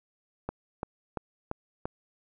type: click train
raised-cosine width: 1 ms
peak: -18 dBFS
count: 5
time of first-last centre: 0.49-1.855 s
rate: 2.93 Hz
effects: none